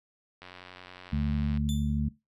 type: click train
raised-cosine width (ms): 0.3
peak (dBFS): -29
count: 106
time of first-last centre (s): 0.42-1.574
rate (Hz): 91
type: harmonic tone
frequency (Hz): 72.9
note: D2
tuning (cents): -12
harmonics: 1 / 2 / 3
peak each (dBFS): -30 / -30 / -30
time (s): 1.12-2.09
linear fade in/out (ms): 10
type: tone with exponential decay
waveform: sawtooth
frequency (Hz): 3520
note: A7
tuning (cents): 0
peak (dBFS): -32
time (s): 1.69-2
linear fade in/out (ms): 0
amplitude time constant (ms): 67
effects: noise-tail reverb RT60 0.2 s tail -18 dB re dry + resampled to 32000 Hz